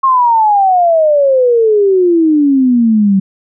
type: exponential sweep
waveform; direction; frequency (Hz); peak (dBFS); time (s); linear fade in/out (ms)
sine; down; 1085 to 189.5; -6; 0.03-3.2; 10
effects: none